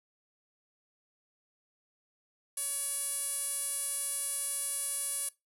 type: tone with band-pass filter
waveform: sawtooth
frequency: 566 Hz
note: C#5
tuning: 36 cents sharp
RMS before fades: -35 dBFS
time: 2.57-5.29 s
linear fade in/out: 5 ms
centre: 10000 Hz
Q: 8.1
effects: noise-tail reverb RT60 0.2 s tail -20 dB re dry